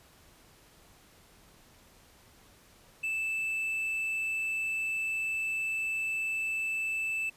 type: tone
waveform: triangle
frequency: 2637 Hz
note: E7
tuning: in tune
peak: -28 dBFS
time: 3.03-7.3 s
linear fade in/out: 10 ms
effects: pink hiss -59 dBFS RMS until 7.36 s + resampled to 32000 Hz